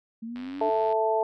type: exponential sweep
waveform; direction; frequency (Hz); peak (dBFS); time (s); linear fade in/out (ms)
sine; up; 222 to 305.5; -33; 0.22-0.7; 10
type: click train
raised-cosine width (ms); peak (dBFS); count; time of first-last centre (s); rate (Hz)
0.3; -29; 54; 0.36-0.925; 93.8
type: harmonic tone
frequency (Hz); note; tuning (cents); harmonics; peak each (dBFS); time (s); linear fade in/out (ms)
220; A3; 0; 2 / 3 / 4; -26 / -26 / -26; 0.61-1.23; 2
effects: none